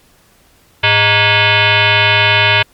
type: tone with frequency modulation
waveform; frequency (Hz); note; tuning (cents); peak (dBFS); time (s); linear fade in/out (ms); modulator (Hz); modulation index
sine; 410.9; G#4; -18; -7; 0.83-2.63; 10; 517; 5.9
effects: pink hiss -50 dBFS RMS until 2.73 s + MP3 96 kbps